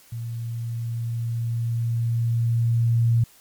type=tone with level ramp; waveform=sine; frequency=116.54 Hz; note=A#2; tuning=in tune; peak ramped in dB=-28 to -15 dBFS; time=0.12-3.24 s; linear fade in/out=5 ms; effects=white hiss -53 dBFS RMS until 3.4 s + MP3 96 kbps